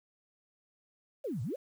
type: exponential two-way sweep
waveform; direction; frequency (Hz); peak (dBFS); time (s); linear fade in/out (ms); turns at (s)
sine; down then up; 615 to 102.5 to 615; -33; 1.24-1.56; 10; 1.42
effects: 10-bit